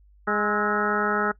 harmonic tone with a mistuned harmonic, 207.7 Hz, G#3, in tune, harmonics 1 / 2 / 3 / 4 / 5 / 6 / 7 / 8 / 9, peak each -30 / -28 / -33 / -31 / -36 / -26 / -28 / -34 / -37 dBFS, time 0.27-1.32 s, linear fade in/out 10 ms, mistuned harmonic 6, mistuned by +64 cents, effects noise-tail reverb RT60 0.1 s tail -20 dB re dry + added 50 Hz sine -52 dBFS peak until 1.39 s

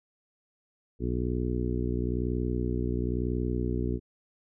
harmonic tone, 61 Hz, B1, 21 cents flat, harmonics 1 / 2 / 3 / 4 / 5 / 6 / 7, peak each -31 / -33 / -38 / -34 / -37 / -35 / -38 dBFS, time 0.99-4 s, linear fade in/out 50 ms, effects none

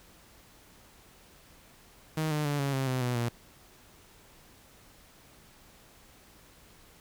sawtooth tone with pitch steps, 156.9 / 150.77 / 144.88 / 139.22 / 133.78 / 128.55 / 123.53 / 118.7 Hz, D#3 / D3 / D3 / C#3 / C3 / C3 / B2 / A#2, +15 / +46 / -23 / +8 / +39 / -30 / +1 / +32 cents, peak -24 dBFS, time 2.17-3.29 s, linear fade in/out 5 ms, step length 140 ms, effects pink hiss -57 dBFS RMS until 7 s

